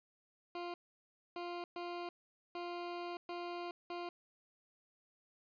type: tone bursts at uneven times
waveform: 20% pulse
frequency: 349.2 Hz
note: F4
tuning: in tune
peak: -36 dBFS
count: 6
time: 0.55-0.74 / 1.36-1.64 / 1.76-2.09 / 2.55-3.17 / 3.29-3.71 / 3.9-4.09 s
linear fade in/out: 2 ms
effects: resampled to 11025 Hz